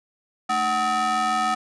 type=ring-modulated tone; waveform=square; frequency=263.3 Hz; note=C4; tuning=11 cents sharp; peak=-18 dBFS; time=0.49-1.55 s; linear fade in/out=10 ms; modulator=1010 Hz; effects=resampled to 22050 Hz